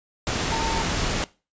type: tone in noise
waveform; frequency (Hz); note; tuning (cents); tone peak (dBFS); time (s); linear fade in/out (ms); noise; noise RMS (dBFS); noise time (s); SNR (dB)
sine; 904; A5; +47; -26; 0.52-0.82; 0; pink; -25; 0.27-1.24; -4
effects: noise-tail reverb RT60 0.3 s tail -20 dB re dry + resampled to 16000 Hz